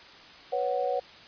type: chord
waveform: sine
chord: B suspended second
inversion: none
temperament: just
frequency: 493.9 / 555.6 / 740.8 Hz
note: B4 / C#5 / F#5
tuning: 0 / +4 / +2 cents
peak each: -30 dBFS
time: 0.52-1 s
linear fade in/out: 10 ms
effects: white hiss -49 dBFS RMS until 1.27 s + resampled to 11025 Hz